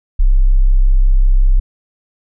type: tone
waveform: sine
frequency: 32.7 Hz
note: C1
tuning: in tune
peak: -6 dBFS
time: 0.19-1.6 s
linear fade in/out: 10 ms
effects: none